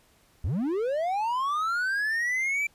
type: linear sweep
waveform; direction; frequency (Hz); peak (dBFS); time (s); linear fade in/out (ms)
triangle; up; 61.4 to 2349; -23; 0.44-2.67; 5
effects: pink hiss -62 dBFS RMS until 2.74 s + resampled to 32000 Hz